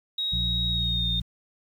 sine tone with pitch glide, 3790 to 3657 Hz, A#7 to A#7, +28 to -34 cents, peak -25 dBFS, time 0.18-1.2 s, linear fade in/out 5 ms, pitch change -62 cents, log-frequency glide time 0.69-1.07 s
harmonic tone, 58.2 Hz, A#1, 2 cents flat, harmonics 1 / 2 / 3, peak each -29 / -32 / -34 dBFS, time 0.32-1.22 s, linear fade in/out 10 ms
effects 9-bit

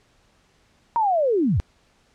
sine linear sweep, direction down, 952 to 61.6 Hz, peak -17 dBFS, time 0.96-1.6 s, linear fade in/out 0 ms, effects pink hiss -61 dBFS RMS until 2.14 s + low-pass 7000 Hz 12 dB/octave

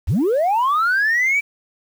sine linear sweep, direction up, 50.5 to 2331 Hz, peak -13 dBFS, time 0.07-1.41 s, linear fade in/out 20 ms, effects tanh soft clip ceiling -12 dBFS + 7-bit

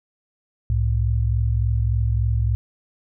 sine tone pair together, 65.41 / 108.84 Hz, C2 / A2, 0 / -18 cents, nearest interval major sixth, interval 882 cents, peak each -20 dBFS, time 0.7-2.55 s, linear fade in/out 0 ms, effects none

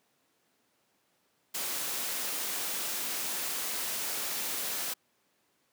white noise, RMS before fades -34 dBFS, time 1.54-4.94 s, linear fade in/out 10 ms, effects pink hiss -72 dBFS RMS until 5.72 s + high-pass 200 Hz 12 dB/octave

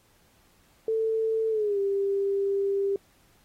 sine tone with pitch glide, 444.5 to 396 Hz, A4 to G4, +18 to +18 cents, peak -23 dBFS, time 0.88-2.96 s, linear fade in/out 2 ms, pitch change -200 cents, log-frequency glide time 1.5-1.79 s, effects pink hiss -63 dBFS RMS until 3.44 s + AAC 48 kbps

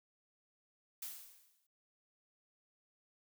blue noise with exponential decay, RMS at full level -42 dBFS, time 1.02-1.67 s, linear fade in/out 5 ms, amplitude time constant 140 ms, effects none

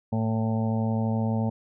harmonic tone, 111.6 Hz, A2, 25 cents sharp, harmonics 1 / 2 / 4 / 5 / 6 / 7 / 8, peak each -26 / -26 / -38 / -36 / -40 / -38 / -40 dBFS, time 0.12-1.5 s, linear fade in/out 10 ms, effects none

